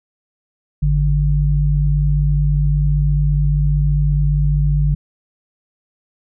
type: tone pair together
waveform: sine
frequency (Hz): 51.91 / 146.83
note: G#1 / D3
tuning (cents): 0 / 0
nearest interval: octave + tritone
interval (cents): 1800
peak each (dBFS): -15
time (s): 0.82-4.95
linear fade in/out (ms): 10
effects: none